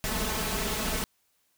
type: noise with comb filter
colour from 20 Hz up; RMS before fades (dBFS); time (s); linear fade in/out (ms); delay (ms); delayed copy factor
pink; -30; 0.04-1.04; 0; 4.6; +0.7
effects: white hiss -71 dBFS RMS until 1.57 s